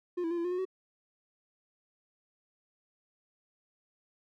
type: tone with pitch steps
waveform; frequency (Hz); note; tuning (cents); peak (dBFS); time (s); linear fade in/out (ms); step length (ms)
triangle; 355 / 329 / 345.7 / 338.5 / 356.6 / 362.4 / 376.1; F4 / E4 / F4 / E4 / F4 / F#4 / F#4; +28 / -3 / -18 / +46 / +36 / -36 / +28; -28; 0.17-0.653; 10; 69
effects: none